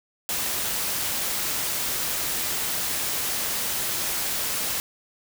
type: noise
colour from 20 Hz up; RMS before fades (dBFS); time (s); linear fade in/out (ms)
white; -27; 0.29-4.8; 0
effects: none